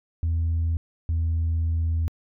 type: tone pair in turn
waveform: sine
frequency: 82.41 / 81.95 Hz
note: E2 / E2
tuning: 0 / -10 cents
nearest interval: unison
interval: 10 cents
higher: first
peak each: -19 dBFS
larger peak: neither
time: 0.23-0.77 / 1.09-2.08 s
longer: second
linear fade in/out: 0 ms
effects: tanh soft clip ceiling -19 dBFS